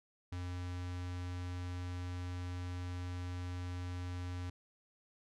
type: tone with notch filter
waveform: square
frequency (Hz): 89.6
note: F2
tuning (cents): +45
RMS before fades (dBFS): -41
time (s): 0.32-4.5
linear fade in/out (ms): 5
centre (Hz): 540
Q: 1.6
effects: low-pass 7000 Hz 12 dB/octave